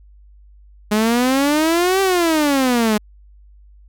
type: exponential two-way sweep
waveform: sawtooth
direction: up then down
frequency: 207.7 to 392.5 to 207.7 Hz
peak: -10 dBFS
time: 0.91-2.98 s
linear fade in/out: 10 ms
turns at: 2.01 s
effects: added 50 Hz sine -43 dBFS peak until 3.88 s